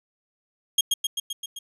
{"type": "tone with echo", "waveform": "sawtooth", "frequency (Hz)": 3253, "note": "G#7", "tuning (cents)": -37, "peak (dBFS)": -13, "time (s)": [0.78, 0.81], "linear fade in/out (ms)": 5, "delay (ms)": 130, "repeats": 6, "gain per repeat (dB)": -3, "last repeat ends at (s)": 1.59, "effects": ["resampled to 32000 Hz"]}